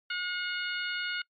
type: harmonic tone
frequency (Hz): 721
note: F#5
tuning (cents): -45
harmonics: 2 / 3 / 4 / 5 / 6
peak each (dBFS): -33 / -38 / -37 / -43 / -42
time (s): 0.1-1.22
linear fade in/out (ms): 5
effects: noise-tail reverb RT60 0.1 s tail -24 dB re dry + MP3 48 kbps